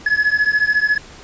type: beating tone pair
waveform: triangle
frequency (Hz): 1694 / 1708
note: G#6 / G#6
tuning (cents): +34 / +48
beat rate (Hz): 14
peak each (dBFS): -15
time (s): 0.06-0.98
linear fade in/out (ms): 5
effects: pink hiss -40 dBFS RMS until 1.23 s + resampled to 16000 Hz